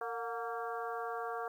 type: harmonic tone with a mistuned harmonic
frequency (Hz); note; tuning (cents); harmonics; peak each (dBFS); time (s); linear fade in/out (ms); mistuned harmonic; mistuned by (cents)
230; A#3; -23; 2 / 3 / 4 / 5 / 6 / 7; -41 / -41 / -47 / -43 / -45 / -49; 0.01-1.48; 2; 3; +68
effects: 11-bit